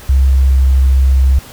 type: tone with pitch glide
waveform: sine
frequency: 66.7 to 66.16 Hz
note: C2 to C2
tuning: +34 to +20 cents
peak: -6 dBFS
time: 0.09-1.39 s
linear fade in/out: 5 ms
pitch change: -14 cents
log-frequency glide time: 0.28-0.6 s
effects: pink hiss -35 dBFS RMS until 1.52 s